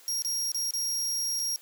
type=tone with dropouts; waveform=sawtooth; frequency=5610 Hz; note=F8; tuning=7 cents sharp; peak=-25 dBFS; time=0.08-1.56 s; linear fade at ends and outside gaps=0 ms; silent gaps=0.221-0.248 / 0.518-0.546 / 0.708-0.737 / 1.393-1.397 s; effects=white hiss -54 dBFS RMS until 1.61 s + high-pass 400 Hz 12 dB/octave